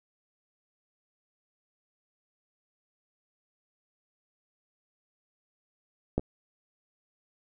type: clicks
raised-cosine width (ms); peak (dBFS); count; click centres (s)
2; -12 / -27; 2; 6.18 / 6.195
effects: none